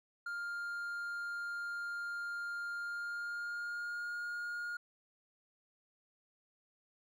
triangle tone with pitch glide, 1403 to 1424.2 Hz, F6 to F6, +8 to +33 cents, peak -36 dBFS, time 0.26-4.77 s, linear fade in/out 5 ms, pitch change +25 cents, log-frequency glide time 2.76-4.15 s, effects none

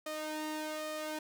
sawtooth tone with flanger, 308.3 Hz, D#4, 16 cents flat, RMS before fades -39 dBFS, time 0.06-1.19 s, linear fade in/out 5 ms, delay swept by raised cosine 1.6 to 2.19 ms, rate 1.2 Hz, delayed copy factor +0.65, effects none

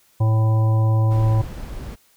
harmonic tone, 110.3 Hz, A2, 5 cents sharp, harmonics 1 / 3 / 5 / 7 / 9, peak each -14 / -32 / -31 / -34 / -33 dBFS, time 0.2-1.42 s, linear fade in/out 10 ms
brown noise, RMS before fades -31 dBFS, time 1.1-1.96 s, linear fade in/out 20 ms
effects white hiss -58 dBFS RMS until 2.16 s

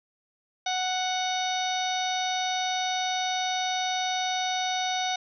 harmonic tone, 740 Hz, F#5, in tune, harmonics 1 / 2 / 3 / 4 / 5 / 6 / 7 / 8, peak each -28 / -37 / -36 / -39 / -32 / -42 / -45 / -37 dBFS, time 0.66-5.16 s, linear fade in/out 5 ms, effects none

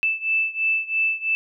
sine beating tone pair, 2637 / 2640 Hz, E7 / E7, 0 / +2 cents, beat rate 3 Hz, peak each -22 / -24 dBFS, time 0.03-1.35 s, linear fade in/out 0 ms, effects none

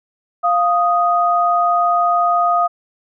sine tone pair together, 698.5 / 1244.5 Hz, F5 / D#6, 0 / 0 cents, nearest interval minor seventh, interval 1000 cents, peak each -15 dBFS, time 0.43-2.68 s, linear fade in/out 20 ms, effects none

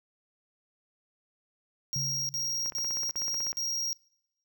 square tone bursts, 5620 Hz, F8, 10 cents sharp, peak -30 dBFS, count 5, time 1.93-3.93 s, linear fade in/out 0 ms, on 360 ms, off 50 ms
sine tone with exponential decay, 138.59 Hz, C#3, in tune, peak -32 dBFS, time 1.96-2.88 s, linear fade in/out 0 ms, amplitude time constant 200 ms
click train, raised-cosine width 0.5 ms, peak -29 dBFS, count 15, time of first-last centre 2.66-3.53 s, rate 16.1 Hz
effects noise-tail reverb RT60 0.8 s tail -22 dB re dry

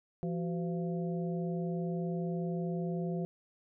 harmonic tone with a mistuned harmonic, 170.8 Hz, F3, 38 cents flat, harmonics 1 / 2 / 3 / 4, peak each -33 / -39 / -43 / -45 dBFS, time 0.23-3.25 s, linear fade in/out 0 ms, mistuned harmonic 2, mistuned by +150 cents, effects none

